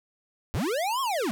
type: linear two-way sweep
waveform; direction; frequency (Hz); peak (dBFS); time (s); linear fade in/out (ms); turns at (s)
square; up then down; 56.8 to 1110 to 191.7; -26; 0.54-1.31; 0; 1.01
effects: none